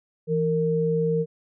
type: tone pair together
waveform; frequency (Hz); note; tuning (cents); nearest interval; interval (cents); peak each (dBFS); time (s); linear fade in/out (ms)
sine; 164.86 / 460; E3 / A#4; 0 / -23; octave + tritone; 1777; -24 / -22; 0.27-1.26; 50
effects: none